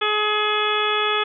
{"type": "harmonic tone", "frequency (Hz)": 422.7, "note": "G#4", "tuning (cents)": 31, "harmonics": [1, 2, 3, 4, 5, 6, 7, 8], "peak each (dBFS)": [-25, -29, -23, -29, -31, -27, -33, -25], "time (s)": [0.01, 1.24], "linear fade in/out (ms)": 10, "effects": []}